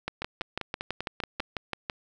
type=two click trains; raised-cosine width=0.3 ms; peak=-16 / -14 dBFS; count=7 / 12; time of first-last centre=0.22-1.399 / 0.08-1.898 s; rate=5.09 / 6.05 Hz; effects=none